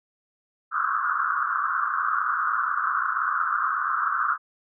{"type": "band-pass noise", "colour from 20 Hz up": "pink", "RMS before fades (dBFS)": -25, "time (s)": [0.71, 4.38], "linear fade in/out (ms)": 50, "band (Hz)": [1100, 1500], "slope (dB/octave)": 96, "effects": []}